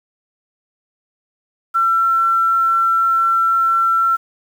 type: tone with quantisation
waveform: sine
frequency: 1349 Hz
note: E6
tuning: 40 cents sharp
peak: -12 dBFS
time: 1.74-4.17 s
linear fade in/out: 20 ms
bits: 7
effects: none